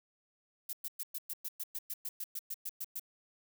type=noise bursts; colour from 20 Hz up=violet; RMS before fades=-39 dBFS; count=16; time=0.69-2.996 s; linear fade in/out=5 ms; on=41 ms; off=110 ms; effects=none